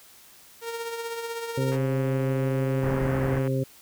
sawtooth tone with tremolo, 463 Hz, A#4, 12 cents flat, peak -25 dBFS, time 0.61-1.78 s, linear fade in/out 50 ms, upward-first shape triangle, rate 16 Hz, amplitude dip 50%
harmonic tone, 132.6 Hz, C3, 23 cents sharp, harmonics 1 / 2 / 3 / 4, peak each -25 / -30 / -31 / -31 dBFS, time 1.57-3.64 s, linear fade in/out 10 ms
click train, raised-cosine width 0.5 ms, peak -23 dBFS, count 245, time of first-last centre 1.72-3.475 s, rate 139 Hz
pink low-pass noise, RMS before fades -32 dBFS, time 2.82-3.4 s, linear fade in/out 20 ms, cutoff 2100 Hz, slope 96 dB/octave
effects white hiss -52 dBFS RMS until 3.81 s

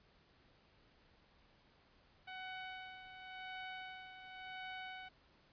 15% pulse tone with tremolo, 748 Hz, F#5, 19 cents sharp, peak -38 dBFS, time 2.27-5.09 s, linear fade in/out 10 ms, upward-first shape sine, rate 0.92 Hz, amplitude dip 60%, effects pink hiss -69 dBFS RMS until 5.52 s + resampled to 11025 Hz

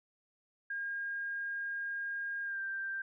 sine tone with pitch glide, 1618 to 1577.4 Hz, G#6 to G6, -46 to +10 cents, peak -35 dBFS, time 0.7-3.02 s, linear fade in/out 5 ms, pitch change -44 cents, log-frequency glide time 2.44-2.61 s, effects none

